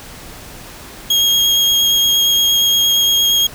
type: tone with vibrato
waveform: 35% pulse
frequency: 3265 Hz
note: G#7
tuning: 30 cents flat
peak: -9 dBFS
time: 1.1-3.47 s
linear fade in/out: 5 ms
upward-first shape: sine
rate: 8.6 Hz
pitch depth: 10 cents each way
effects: pink hiss -35 dBFS RMS until 3.54 s